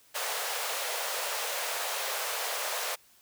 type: high-pass noise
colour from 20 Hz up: pink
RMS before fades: -33 dBFS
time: 0.14-2.96 s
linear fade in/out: 20 ms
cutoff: 480 Hz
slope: 48 dB/octave
effects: white hiss -61 dBFS RMS until 3.21 s